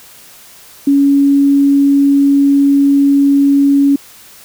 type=tone; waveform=sine; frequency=280.1 Hz; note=C#4; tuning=18 cents sharp; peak=-6 dBFS; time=0.87-3.96 s; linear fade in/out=5 ms; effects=white hiss -39 dBFS RMS until 4.44 s